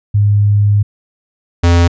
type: tone pair in turn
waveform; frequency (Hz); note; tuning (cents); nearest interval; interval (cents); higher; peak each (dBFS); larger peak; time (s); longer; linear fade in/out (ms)
sine / square; 102.9 / 85.96; G#2 / F2; -16 / -27; minor third; 311; first; -7; neither; 0.14-0.83 / 1.63-1.88; first; 10
effects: resampled to 16000 Hz